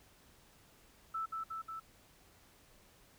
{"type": "tone with echo", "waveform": "sine", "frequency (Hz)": 1318.5, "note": "E6", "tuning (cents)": 0, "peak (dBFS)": -35, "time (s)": [1.14, 1.26], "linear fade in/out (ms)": 10, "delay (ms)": 180, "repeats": 3, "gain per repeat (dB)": -2, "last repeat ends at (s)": 1.8, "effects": ["pink hiss -64 dBFS RMS until 3.18 s"]}